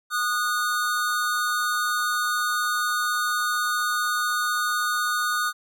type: tone pair together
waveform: square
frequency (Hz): 1228.2 / 1464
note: D#6 / F#6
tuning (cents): -23 / -19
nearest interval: minor third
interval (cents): 304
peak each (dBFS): -26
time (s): 0.1-5.53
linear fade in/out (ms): 50
effects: none